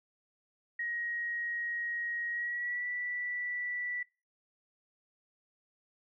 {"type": "tone with pitch glide", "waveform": "sine", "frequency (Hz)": [1888, 1962.5], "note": ["A#6", "B6"], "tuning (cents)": [22, -11], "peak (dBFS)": -33, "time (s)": [0.79, 4.03], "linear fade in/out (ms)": 5, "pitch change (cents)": 67, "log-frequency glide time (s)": [2.3, 2.87], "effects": ["noise-tail reverb RT60 0.3 s tail -21 dB re dry"]}